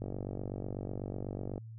click train, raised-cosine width 2 ms, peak -25 dBFS, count 76, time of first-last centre 0.02-1.579 s, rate 48.1 Hz, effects added 112 Hz sine -44 dBFS peak until 1.78 s

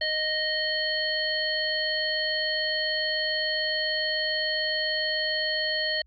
harmonic tone, 621 Hz, D#5, 3 cents flat, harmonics 1 / 3 / 5 / 7, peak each -32 / -29 / -32 / -29 dBFS, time 0.01-6.02 s, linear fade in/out 5 ms, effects added 60 Hz sine -56 dBFS peak until 6.06 s

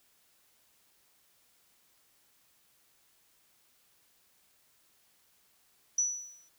sine tone with exponential decay, 5920 Hz, F#8, in tune, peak -23 dBFS, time 5.98-6.49 s, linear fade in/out 5 ms, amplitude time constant 110 ms, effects white hiss -68 dBFS RMS until 6.58 s

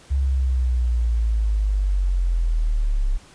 sine linear sweep, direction down, 68.9 to 32.96 Hz, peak -17 dBFS, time 0.1-3.18 s, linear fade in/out 20 ms, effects pink hiss -49 dBFS RMS until 3.34 s + resampled to 22050 Hz

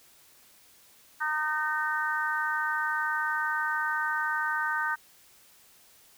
harmonic tone, 306.7 Hz, D#4, 25 cents flat, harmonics 3 / 4 / 5 / 6, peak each -33 / -33 / -29 / -35 dBFS, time 1.2-4.96 s, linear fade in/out 20 ms, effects white hiss -58 dBFS RMS until 6.17 s

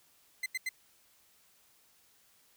40% pulse tone bursts, 2053 Hz, C7, 33 cents flat, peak -31 dBFS, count 3, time 0.43-0.691 s, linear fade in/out 5 ms, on 31 ms, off 84 ms, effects white hiss -66 dBFS RMS until 2.56 s

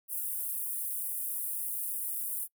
pink high-pass noise, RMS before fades -35 dBFS, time 0.08-2.48 s, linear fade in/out 50 ms, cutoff 9600 Hz, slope 48 dB/octave, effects noise-tail reverb RT60 0.1 s tail -24 dB re dry

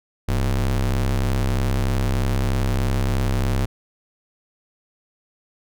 square ring-modulated tone, 67 Hz, C2, 42 cents sharp, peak -16 dBFS, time 0.28-3.66 s, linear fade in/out 10 ms, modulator 31.6 Hz, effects none

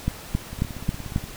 two click trains, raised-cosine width 5 ms, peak -22 / -9 dBFS, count 13 / 5, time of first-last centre 0.53-1.24 / 0.08-1.161 s, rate 16.9 / 3.7 Hz, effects pink hiss -40 dBFS RMS until 1.36 s

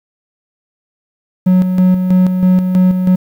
triangle tone with tremolo, 183.9 Hz, F#3, 10 cents flat, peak -4 dBFS, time 1.46-3.16 s, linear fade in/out 10 ms, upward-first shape square, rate 3.1 Hz, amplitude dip 50%, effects 7-bit

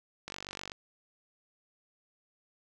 click train, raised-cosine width 0.2 ms, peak -22 dBFS, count 22, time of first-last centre 0.28-0.718 s, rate 47.9 Hz, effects none

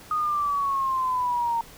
sine exponential sweep, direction down, 1244.5 to 919 Hz, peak -22 dBFS, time 0.11-1.61 s, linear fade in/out 2 ms, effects pink hiss -47 dBFS RMS until 1.77 s

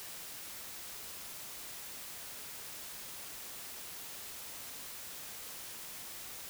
silence, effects white hiss -46 dBFS RMS until 6.49 s

